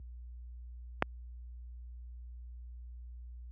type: click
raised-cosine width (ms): 0.5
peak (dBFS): -10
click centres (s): 1.024
effects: added 60 Hz sine -35 dBFS peak until 3.51 s + high-pass 100 Hz 12 dB/octave